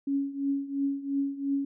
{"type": "tone with tremolo", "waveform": "sine", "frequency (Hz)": 277.9, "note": "C#4", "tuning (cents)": 4, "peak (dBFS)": -23, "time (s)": [0.07, 1.65], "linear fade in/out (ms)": 5, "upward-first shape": "triangle", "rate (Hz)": 2.9, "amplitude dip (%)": 85, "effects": []}